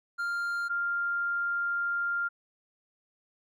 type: tone pair in turn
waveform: triangle / sine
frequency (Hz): 1396.9 / 1396.9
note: F6 / F6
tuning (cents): 0 / 0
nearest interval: unison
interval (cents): 0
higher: neither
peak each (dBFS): -27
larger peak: neither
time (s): 0.18-0.69 / 0.69-2.29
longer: second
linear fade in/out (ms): 20
effects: none